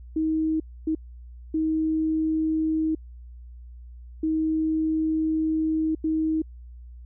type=tone bursts at uneven times; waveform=sine; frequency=316 Hz; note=D#4; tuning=27 cents sharp; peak=-21 dBFS; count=5; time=0.16-0.6 / 0.87-0.95 / 1.54-2.95 / 4.23-5.95 / 6.04-6.42 s; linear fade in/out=5 ms; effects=added 60 Hz sine -40 dBFS peak until 7.05 s